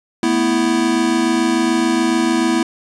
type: chord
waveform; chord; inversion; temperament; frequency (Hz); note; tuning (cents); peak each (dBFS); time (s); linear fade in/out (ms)
square; A suspended second; none; equal; 220 / 246.9 / 329.6; A3 / B3 / E4; 0 / 0 / 0; -23 / -19 / -17; 0.23-2.63; 2
effects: resampled to 22050 Hz + 8-bit